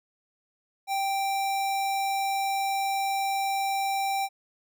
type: tone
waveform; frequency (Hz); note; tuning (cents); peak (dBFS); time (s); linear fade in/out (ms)
square; 784; G5; 0; -26; 0.87-4.29; 50
effects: none